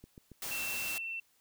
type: click train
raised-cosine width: 3 ms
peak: -37 dBFS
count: 3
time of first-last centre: 0.04-0.317 s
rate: 7.22 Hz
type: noise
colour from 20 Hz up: white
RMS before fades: -39 dBFS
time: 0.42-0.98 s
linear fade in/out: 2 ms
type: tone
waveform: sine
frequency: 2692 Hz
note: E7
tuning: 36 cents sharp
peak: -36 dBFS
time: 0.51-1.2 s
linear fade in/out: 5 ms
effects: white hiss -70 dBFS RMS until 1.4 s